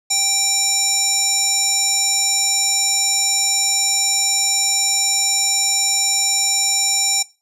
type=tone with band-pass filter; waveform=square; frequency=784 Hz; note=G5; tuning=in tune; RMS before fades=-18 dBFS; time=0.1-7.23 s; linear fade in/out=10 ms; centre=6800 Hz; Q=4.1; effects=noise-tail reverb RT60 0.3 s tail -19 dB re dry